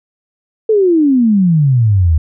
sine exponential sweep, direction down, 450.3 to 75.5 Hz, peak -7 dBFS, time 0.69-2.18 s, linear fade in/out 5 ms, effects none

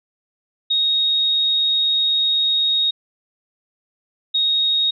sine tone pair in turn, 3748 / 3748 Hz, A#7 / A#7, +9 / +9 cents, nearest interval unison, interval 0 cents, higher neither, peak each -15 dBFS, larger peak neither, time 0.7-2.91 / 4.34-4.91 s, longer first, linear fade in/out 10 ms, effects none

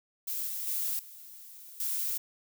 violet noise with level steps, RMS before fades -34 / -36 / -32 / -49 / -32 dBFS, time 0.27-2.18 s, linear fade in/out 10 ms, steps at 0.47 / 0.67 / 0.99 / 1.8 s, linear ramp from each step 2 ms, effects none

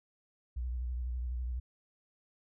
sine tone with vibrato, 61.4 Hz, B1, 9 cents flat, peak -33 dBFS, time 0.56-1.6 s, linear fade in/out 10 ms, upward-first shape square, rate 12 Hz, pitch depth 54 cents each way, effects none

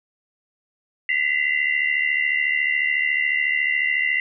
sine tone cluster, 1975 / 2049 / 2767 Hz, B6 / C7 / F7, 0 / -37 / -17 cents, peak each -23 / -21 / -27 dBFS, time 1.09-4.2 s, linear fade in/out 2 ms, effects none

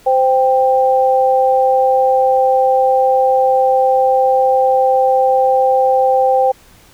sine tone pair together, 519 / 787.6 Hz, C5 / G5, -14 / +8 cents, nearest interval perfect fifth, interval 722 cents, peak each -12 dBFS, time 0.06-6.52 s, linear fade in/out 10 ms, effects pink hiss -46 dBFS RMS until 6.93 s

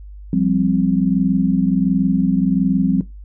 sine chord, F suspended second, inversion none, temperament equal, 174.61 / 196 / 261.6 Hz, F3 / G3 / C4, 0 / 0 / 0 cents, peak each -18 dBFS, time 0.33-3.01 s, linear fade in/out 2 ms, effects noise-tail reverb RT60 0.2 s tail -17 dB re dry + added 50 Hz sine -33 dBFS peak until 3.24 s

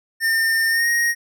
square tone with pitch glide, 1809 to 1872.8 Hz, A6 to A#6, +48 to +8 cents, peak -17 dBFS, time 0.2-1.15 s, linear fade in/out 50 ms, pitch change +60 cents, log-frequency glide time 0.69-0.88 s, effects none

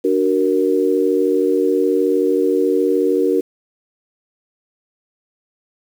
sine chord, D augmented, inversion none, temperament equal with one note detuned, 293.7 / 372.6 / 466.2 Hz, D4 / F#4 / A#4, 0 / +12 / 0 cents, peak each -19 / -17 / -17 dBFS, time 0.04-3.41 s, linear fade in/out 10 ms, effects 7-bit

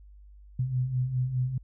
sine beating tone pair, 123.47 / 128.37 Hz, B2 / C3, 0 / -33 cents, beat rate 4.9 Hz, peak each -33 / -26 dBFS, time 0.59-1.58 s, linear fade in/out 5 ms, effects added 50 Hz sine -48 dBFS peak until 1.63 s

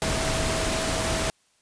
sine tone in noise, 647 Hz, E5, 32 cents flat, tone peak -31 dBFS, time 0.02-1.3 s, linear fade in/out 0 ms, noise pink, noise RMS -26 dBFS, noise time 0.02-1.3 s, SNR -8 dB, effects white hiss -65 dBFS RMS until 1.61 s + resampled to 22050 Hz

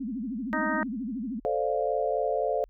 sine tone with vibrato, 238.2 Hz, A#3, 38 cents sharp, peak -30 dBFS, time 0-1.4 s, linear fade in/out 10 ms, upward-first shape sine, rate 13 Hz, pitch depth 260 cents each way
harmonic tone, 311.1 Hz, D#4, in tune, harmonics 1 / 2 / 3 / 4 / 5 / 6, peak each -33 / -33 / -33 / -33 / -33 / -33 dBFS, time 0.53-0.83 s, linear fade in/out 0 ms
sine chord, D minor seventh, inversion second, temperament equal, 440 / 523.3 / 587.3 / 698.5 Hz, A4 / C5 / D5 / F5, 0 / 0 / 0 / 0 cents, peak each -30 dBFS, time 1.45-2.64 s, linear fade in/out 0 ms
effects added 40 Hz sine -52 dBFS peak until 2.69 s

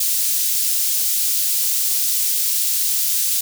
white high-pass noise, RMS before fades -19 dBFS, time 0-3.41 s, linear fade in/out 5 ms, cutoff 4700 Hz, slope 12 dB/octave, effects none

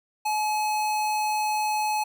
square tone, 852 Hz, G#5, 44 cents sharp, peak -24 dBFS, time 0.25-2.04 s, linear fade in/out 10 ms, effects none

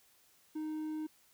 triangle tone, 310 Hz, D#4, 6 cents flat, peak -34 dBFS, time 0.55-1.07 s, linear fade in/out 10 ms, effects white hiss -67 dBFS RMS until 1.33 s

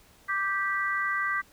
sine chord, G major, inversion second, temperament just, 1176 / 1568 / 1960 Hz, D6 / G6 / B6, +2 / 0 / -14 cents, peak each -30 dBFS, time 0.28-1.42 s, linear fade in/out 20 ms, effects pink hiss -58 dBFS RMS until 1.52 s

